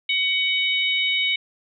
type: harmonic tone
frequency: 749 Hz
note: F#5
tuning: 21 cents sharp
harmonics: 3 / 4 / 5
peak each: -22 / -24 / -25 dBFS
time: 0.09-1.36 s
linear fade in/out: 5 ms
effects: none